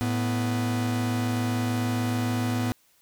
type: tone pair together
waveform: 45% pulse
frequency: 110 / 246.9 Hz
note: A2 / B3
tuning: 0 / 0 cents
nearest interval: octave + major second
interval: 1400 cents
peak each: -27 dBFS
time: 0.01-2.72 s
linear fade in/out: 0 ms
effects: white hiss -63 dBFS RMS until 3.01 s